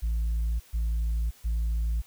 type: tone bursts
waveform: sine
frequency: 56.2 Hz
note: A1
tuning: 37 cents sharp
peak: -22 dBFS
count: 3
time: 0.02-2.02 s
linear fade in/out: 20 ms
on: 580 ms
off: 130 ms
effects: tanh soft clip ceiling -23 dBFS + white hiss -56 dBFS RMS until 2.06 s